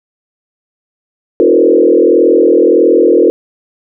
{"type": "tone with frequency modulation", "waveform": "sine", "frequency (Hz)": 407.8, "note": "G#4", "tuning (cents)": -32, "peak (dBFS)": -4, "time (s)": [1.4, 3.3], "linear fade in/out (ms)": 0, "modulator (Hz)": 41.6, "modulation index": 2.4, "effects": []}